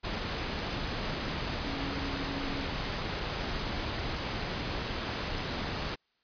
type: tone in noise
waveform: sine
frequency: 275.5 Hz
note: C#4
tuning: 11 cents flat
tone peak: -38 dBFS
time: 1.65-2.67 s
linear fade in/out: 20 ms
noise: pink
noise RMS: -34 dBFS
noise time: 0.03-5.96 s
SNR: -7 dB
effects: white hiss -74 dBFS RMS until 6.23 s + resampled to 11025 Hz